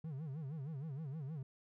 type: tone with vibrato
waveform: triangle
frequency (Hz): 146.5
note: D3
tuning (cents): -4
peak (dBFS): -39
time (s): 0.04-1.43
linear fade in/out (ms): 5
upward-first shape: sine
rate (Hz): 6.4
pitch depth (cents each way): 200
effects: none